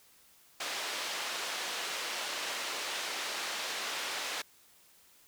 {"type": "band-pass noise", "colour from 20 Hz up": "white", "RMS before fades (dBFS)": -37, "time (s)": [0.6, 4.42], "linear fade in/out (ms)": 5, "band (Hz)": [430, 4500], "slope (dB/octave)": 12, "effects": ["white hiss -62 dBFS RMS until 5.27 s"]}